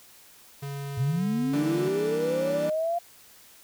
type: tone with pitch glide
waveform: square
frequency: 140.3 to 145.67 Hz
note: C#3 to D3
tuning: +21 to -14 cents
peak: -33 dBFS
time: 0.62-1.89 s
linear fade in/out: 10 ms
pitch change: +65 cents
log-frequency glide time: 1.16-1.23 s
type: linear sweep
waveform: sine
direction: up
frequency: 114.9 to 698.5 Hz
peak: -24 dBFS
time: 0.97-2.99 s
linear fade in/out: 10 ms
type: chord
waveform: 30% pulse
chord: E half-diminished seventh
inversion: none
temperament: equal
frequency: 164.81 / 196 / 233.1 / 293.7 Hz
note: E3 / G3 / Bb3 / D4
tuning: 0 / 0 / 0 / 0 cents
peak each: -33 / -38 / -36 / -32 dBFS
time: 1.53-2.7 s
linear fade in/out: 5 ms
effects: white hiss -53 dBFS RMS until 3.63 s